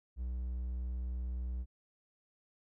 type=tone; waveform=triangle; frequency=61.74 Hz; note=B1; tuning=in tune; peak=-33 dBFS; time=0.16-1.66 s; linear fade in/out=50 ms; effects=none